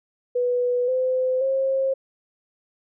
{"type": "tone with pitch steps", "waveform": "sine", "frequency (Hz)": [491.9, 513.1, 535.2], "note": ["B4", "C5", "C5"], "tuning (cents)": [-7, -34, 39], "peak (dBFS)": -19, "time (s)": [0.35, 1.94], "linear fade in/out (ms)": 10, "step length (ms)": 530, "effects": []}